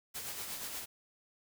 white noise with tremolo, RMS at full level -40 dBFS, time 0.14-0.86 s, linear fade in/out 20 ms, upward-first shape sine, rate 8.4 Hz, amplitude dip 40%, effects none

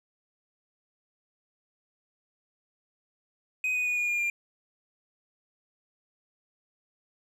triangle tone with pitch steps, 2508 / 2485 / 2462 / 2439 / 2417 / 2395 Hz, D#7 / D#7 / D#7 / D#7 / D7 / D7, +13 / -3 / -19 / -35 / +49 / +33 cents, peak -24 dBFS, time 3.64-4.3 s, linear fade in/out 2 ms, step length 110 ms, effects none

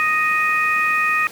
harmonic tone, 622.3 Hz, D#5, in tune, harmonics 2 / 3 / 4, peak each -20 / -20 / -20 dBFS, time 0-1.27 s, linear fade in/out 0 ms, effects pink hiss -38 dBFS RMS until 1.31 s + high-pass 150 Hz 12 dB/octave

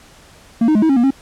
triangle tone with pitch steps, 230.3 / 309.6 / 211.8 / 319.9 / 272.2 / 238.5 / 270.5 Hz, A#3 / D#4 / G#3 / D#4 / C#4 / A#3 / C#4, -21 / -9 / +34 / +48 / -31 / +40 / -42 cents, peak -8 dBFS, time 0.61-1.107 s, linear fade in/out 5 ms, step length 71 ms, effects pink hiss -45 dBFS RMS until 1.21 s + low-pass 10000 Hz 12 dB/octave

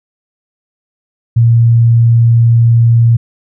sine tone, 116.54 Hz, A#2, in tune, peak -4 dBFS, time 1.36-3.17 s, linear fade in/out 10 ms, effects none

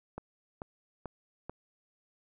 click train, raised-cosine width 1 ms, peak -25 dBFS, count 4, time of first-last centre 0.18-1.496 s, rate 2.28 Hz, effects none

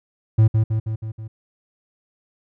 triangle tone with echo, 110 Hz, A2, in tune, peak -8 dBFS, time 0.38-0.48 s, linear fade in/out 10 ms, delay 160 ms, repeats 5, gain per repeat -4 dB, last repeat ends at 1.28 s, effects none

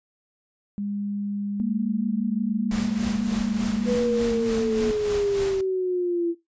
sine tone with pitch glide, 203 to 201.2 Hz, G#3 to G3, -39 to +45 cents, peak -26 dBFS, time 0.78-3.95 s, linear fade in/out 0 ms, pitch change -16 cents, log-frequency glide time 1.13-2.82 s
sine tone with vibrato, 228.2 Hz, A#3, 37 cents flat, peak -24 dBFS, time 1.6-4.91 s, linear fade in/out 0 ms, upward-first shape square, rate 5 Hz, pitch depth 31 cents each way
pink noise with tremolo, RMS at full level -33 dBFS, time 2.71-5.61 s, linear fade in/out 2 ms, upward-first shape sine, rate 3.4 Hz, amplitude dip 55%
sine linear sweep, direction down, 494.7 to 335.3 Hz, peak -21 dBFS, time 3.85-6.35 s, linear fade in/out 50 ms
effects noise-tail reverb RT60 0.2 s tail -18 dB re dry + resampled to 16000 Hz

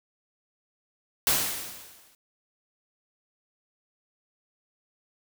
white noise with exponential decay, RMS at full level -21 dBFS, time 1.27-2.15 s, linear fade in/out 1 ms, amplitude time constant 190 ms, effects none

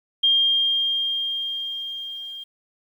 sine tone with level ramp, 3209 Hz, G7, 40 cents sharp, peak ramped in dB -14 to -33 dBFS, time 0.23-2.44 s, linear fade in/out 10 ms, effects 9-bit

